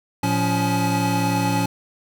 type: tone cluster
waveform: square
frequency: 114.2 / 177.5 / 280.1 / 850 Hz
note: A#2 / F3 / C#4 / G#5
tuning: -35 / +28 / +18 / +40 cents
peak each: -25 dBFS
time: 0.23-1.66 s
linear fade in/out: 5 ms
effects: none